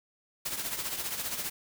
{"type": "noise with tremolo", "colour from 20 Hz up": "white", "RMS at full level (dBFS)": -32, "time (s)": [0.45, 1.5], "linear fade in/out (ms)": 10, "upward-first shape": "triangle", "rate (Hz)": 15, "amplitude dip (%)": 65, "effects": []}